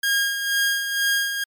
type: tone with tremolo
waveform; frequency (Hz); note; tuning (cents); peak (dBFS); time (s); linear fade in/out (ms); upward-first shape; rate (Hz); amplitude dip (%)
sawtooth; 1624; G#6; -39; -14; 0.03-1.44; 5; sine; 2.1; 55
effects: MP3 96 kbps